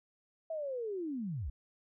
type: linear sweep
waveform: sine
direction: down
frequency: 659.3 to 51.91 Hz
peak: -35 dBFS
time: 0.5-1.5 s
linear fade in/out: 5 ms
effects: none